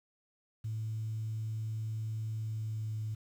sine tone with pitch glide, 110 to 108.67 Hz, A2 to A2, 0 to -21 cents, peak -33 dBFS, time 0.64-3.15 s, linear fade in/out 10 ms, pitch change -21 cents, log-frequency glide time 2.35-3.02 s, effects tanh soft clip ceiling -29 dBFS + 10-bit

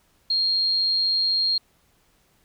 sine tone, 4232 Hz, C8, 19 cents sharp, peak -19 dBFS, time 0.3-1.58 s, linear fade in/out 5 ms, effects pink hiss -63 dBFS RMS until 2.44 s

